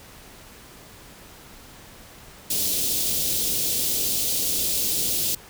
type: band-stop noise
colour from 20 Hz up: white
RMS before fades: -24 dBFS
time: 2.5-5.35 s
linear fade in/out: 5 ms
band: 540 to 3100 Hz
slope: 24 dB/octave
effects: pink hiss -46 dBFS RMS until 5.49 s